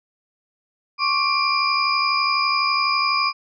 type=tone cluster; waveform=sine; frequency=1086 / 1158 / 2378 / 4927 Hz; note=C#6 / D6 / D7 / D#8; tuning=-36 / -25 / +21 / -18 cents; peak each=-23 dBFS; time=0.98-3.33 s; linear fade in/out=50 ms; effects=none

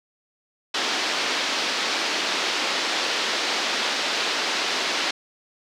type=band-pass noise; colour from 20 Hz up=white; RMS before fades=-25 dBFS; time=0.74-5.11 s; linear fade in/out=5 ms; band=250 to 4900 Hz; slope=24 dB/octave; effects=none

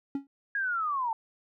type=tone with exponential decay; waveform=triangle; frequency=277.2 Hz; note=C#4; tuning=in tune; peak=-23 dBFS; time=0.15-0.27 s; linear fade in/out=2 ms; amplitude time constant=26 ms
type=linear sweep; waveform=sine; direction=down; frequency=1661.2 to 871 Hz; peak=-27 dBFS; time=0.55-1.13 s; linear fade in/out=2 ms
effects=none

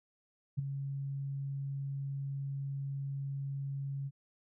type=tone with ADSR envelope; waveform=sine; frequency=138.3 Hz; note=C#3; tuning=4 cents flat; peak=-27 dBFS; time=0.57-4.11 s; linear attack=20 ms; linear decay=11 ms; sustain=-8 dB; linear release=44 ms; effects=none

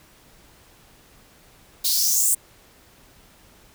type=noise with high-pass filter sweep; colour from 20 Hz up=blue; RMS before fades=-20 dBFS; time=1.84-2.35 s; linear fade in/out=10 ms; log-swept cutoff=4000 to 8600 Hz; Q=4.5; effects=pink hiss -53 dBFS RMS until 3.74 s

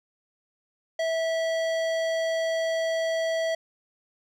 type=tone with hard clipping; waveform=sine; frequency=653 Hz; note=E5; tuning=17 cents flat; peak=-26 dBFS; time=0.99-3.55 s; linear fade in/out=5 ms; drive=15 dB; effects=none

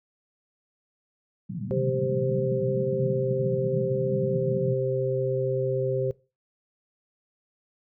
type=band-pass noise; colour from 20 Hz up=pink; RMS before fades=-32 dBFS; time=1.49-4.74 s; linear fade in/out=10 ms; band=130 to 210 Hz; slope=48 dB/octave
type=harmonic tone; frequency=130.81 Hz; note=C3; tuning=in tune; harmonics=1 / 3 / 4; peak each=-28 / -28 / -28 dBFS; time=1.71-6.11 s; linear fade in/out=0 ms
effects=noise-tail reverb RT60 0.3 s tail -21 dB re dry

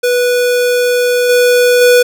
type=tone with level steps; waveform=square; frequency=491.1 Hz; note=B4; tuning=10 cents flat; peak=-10 / -7 / -5 dBFS; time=0.03-2.03 s; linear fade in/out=10 ms; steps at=1.29 / 1.81 s; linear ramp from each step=5 ms; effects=none

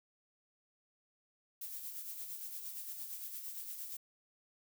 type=noise with tremolo; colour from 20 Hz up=violet; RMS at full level=-43 dBFS; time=1.61-3.97 s; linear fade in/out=5 ms; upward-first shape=sine; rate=8.7 Hz; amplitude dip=45%; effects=none

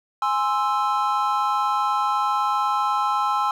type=chord; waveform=triangle; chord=Ab augmented; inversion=none; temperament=equal; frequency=830.6 / 1046.5 / 1318.5 Hz; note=Ab5 / C6 / E6; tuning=0 / 0 / 0 cents; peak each=-22 dBFS; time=0.22-3.51 s; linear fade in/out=2 ms; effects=none

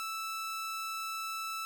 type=tone; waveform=sawtooth; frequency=1318 Hz; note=E6; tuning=1 cent flat; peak=-32 dBFS; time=0-1.65 s; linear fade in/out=0 ms; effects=none

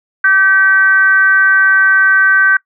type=tone with frequency modulation; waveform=sine; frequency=1541 Hz; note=G6; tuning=30 cents flat; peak=-6 dBFS; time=0.24-2.57 s; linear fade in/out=5 ms; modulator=381 Hz; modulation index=0.47; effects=noise-tail reverb RT60 0.1 s tail -23 dB re dry

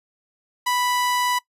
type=tone; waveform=sawtooth; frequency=987.8 Hz; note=B5; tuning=in tune; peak=-16 dBFS; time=0.66-1.39 s; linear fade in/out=10 ms; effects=noise-tail reverb RT60 0.1 s tail -21 dB re dry + resampled to 32000 Hz

